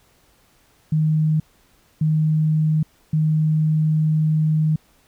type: tone bursts at uneven times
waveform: sine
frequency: 155.56 Hz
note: D#3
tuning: in tune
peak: -15 dBFS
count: 3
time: 0.92-1.4 / 2.01-2.83 / 3.13-4.76 s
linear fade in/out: 5 ms
effects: pink hiss -58 dBFS RMS until 5.07 s